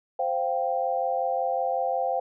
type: chord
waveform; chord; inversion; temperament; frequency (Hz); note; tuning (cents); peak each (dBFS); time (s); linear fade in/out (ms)
sine; C suspended fourth; none; equal; 523.3 / 698.5 / 784; C5 / F5 / G5; 0 / 0 / 0; -28; 0.19-2.2; 5
effects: none